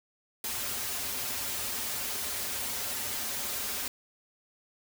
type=noise with comb filter; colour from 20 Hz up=white; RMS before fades=-34 dBFS; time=0.44-3.88 s; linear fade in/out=2 ms; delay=6.1 ms; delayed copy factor=-1; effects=none